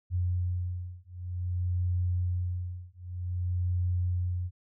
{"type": "beating tone pair", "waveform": "sine", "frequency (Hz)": [89.2, 89.73], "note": ["F2", "F2"], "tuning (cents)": [37, 47], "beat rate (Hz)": 0.53, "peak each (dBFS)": -31, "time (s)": [0.1, 4.51], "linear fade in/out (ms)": 50, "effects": []}